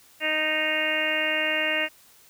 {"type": "harmonic tone", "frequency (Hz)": 310.1, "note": "D#4", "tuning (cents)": -6, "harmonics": [1, 2, 3, 4, 5, 6, 7, 8, 9], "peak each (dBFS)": [-36, -30, -40, -40, -34, -28, -30, -32, -28], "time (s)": [0.2, 1.89], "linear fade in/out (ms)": 50, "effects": ["white hiss -55 dBFS RMS until 2.29 s"]}